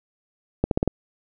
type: accelerating click train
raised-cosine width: 2 ms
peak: -6 dBFS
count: 5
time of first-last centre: 0.64-0.877 s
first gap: 72 ms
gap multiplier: 0.87
effects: none